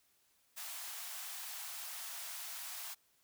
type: high-pass noise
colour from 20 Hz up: white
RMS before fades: -45 dBFS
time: 0.56-2.95 s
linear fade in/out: 20 ms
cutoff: 640 Hz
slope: 96 dB/octave
effects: white hiss -73 dBFS RMS until 3.23 s